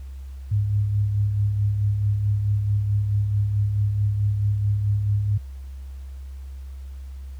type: tone with tremolo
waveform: sine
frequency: 103 Hz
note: G#2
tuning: 14 cents flat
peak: -17 dBFS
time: 0.51-5.38 s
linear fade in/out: 10 ms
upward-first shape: sine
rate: 4.6 Hz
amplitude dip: 40%
effects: added 67 Hz sine -33 dBFS peak until 7.39 s + pink hiss -58 dBFS RMS until 7.39 s